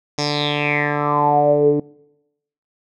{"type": "tone with low-pass filter sweep", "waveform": "10% pulse", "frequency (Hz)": 146.83, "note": "D3", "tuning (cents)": 0, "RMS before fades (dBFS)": -17, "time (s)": [0.18, 1.8], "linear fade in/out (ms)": 5, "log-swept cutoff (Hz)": [5800, 350], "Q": 7.4, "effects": ["noise-tail reverb RT60 0.9 s tail -24 dB re dry"]}